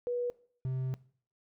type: tone pair in turn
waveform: sine / triangle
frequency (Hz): 486.6 / 130.08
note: B4 / C3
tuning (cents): -26 / -10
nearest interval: octave + major seventh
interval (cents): 2284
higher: first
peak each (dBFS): -30 / -29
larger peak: second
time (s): 0.07-0.3 / 0.65-0.94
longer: second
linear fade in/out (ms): 0
effects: noise-tail reverb RT60 0.5 s tail -20 dB re dry